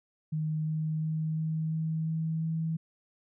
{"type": "tone with pitch steps", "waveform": "sine", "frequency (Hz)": [155.56, 156.55, 157.55, 158.55, 159.56, 160.58, 161.6], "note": ["D#3", "D#3", "D#3", "D#3", "D#3", "E3", "E3"], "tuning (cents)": [0, 11, 22, 33, 44, -45, -34], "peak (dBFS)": -28, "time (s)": [0.32, 2.77], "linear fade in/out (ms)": 10, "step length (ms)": 350, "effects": []}